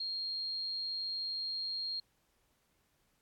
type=tone; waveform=sine; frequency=4233 Hz; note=C8; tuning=19 cents sharp; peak=-35 dBFS; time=0-2 s; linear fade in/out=5 ms; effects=pink hiss -75 dBFS RMS until 3.21 s + AAC 64 kbps